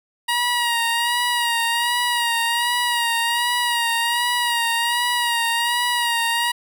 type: tone with vibrato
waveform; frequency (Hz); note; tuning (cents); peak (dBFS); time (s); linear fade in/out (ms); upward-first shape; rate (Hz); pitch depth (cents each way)
15% pulse; 949; A#5; +31; -12; 0.28-6.52; 10; sine; 1.3; 40
effects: none